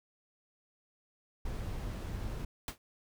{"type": "noise", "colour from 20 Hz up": "brown", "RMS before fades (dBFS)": -38, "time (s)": [1.45, 2.45], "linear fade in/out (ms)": 5}
{"type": "noise with exponential decay", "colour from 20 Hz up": "pink", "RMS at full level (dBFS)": -34, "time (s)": [2.68, 2.78], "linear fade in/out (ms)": 1, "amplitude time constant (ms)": 21}
{"effects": []}